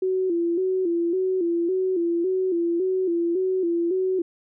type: tone with vibrato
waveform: sine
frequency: 356.8 Hz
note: F4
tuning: 37 cents sharp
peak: -20 dBFS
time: 0.02-4.22 s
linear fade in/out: 5 ms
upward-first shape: square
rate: 1.8 Hz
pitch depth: 83 cents each way
effects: none